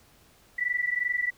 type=tone pair together; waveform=sine; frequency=1952.8 / 1975.5 Hz; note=B6 / B6; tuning=-20 / 0 cents; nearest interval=unison; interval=20 cents; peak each=-28 dBFS; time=0.58-1.31 s; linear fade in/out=10 ms; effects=pink hiss -59 dBFS RMS until 1.37 s